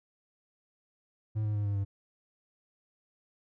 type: tone with pitch steps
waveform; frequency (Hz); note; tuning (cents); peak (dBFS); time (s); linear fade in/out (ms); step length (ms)
triangle; 108 / 105.72 / 103.48 / 101.29 / 99.15; A2 / G#2 / G#2 / G#2 / G2; -32 / +31 / -6 / -43 / +20; -26; 1.35-1.85; 20; 100
effects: none